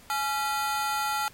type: ring-modulated tone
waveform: 40% pulse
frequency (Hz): 1108.7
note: C#6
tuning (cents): 0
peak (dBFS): -22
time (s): 0.1-1.28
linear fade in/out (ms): 0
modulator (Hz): 263
effects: pink hiss -53 dBFS RMS until 1.33 s + MP3 64 kbps